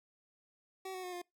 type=tone with pitch steps; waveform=25% pulse; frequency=379.4 / 370.5 / 361.8 / 353.4 Hz; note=F#4 / F#4 / F#4 / F4; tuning=+43 / +2 / -39 / +21 cents; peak=-37 dBFS; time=0.85-1.218 s; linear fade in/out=5 ms; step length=92 ms; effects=noise-tail reverb RT60 0.2 s tail -25 dB re dry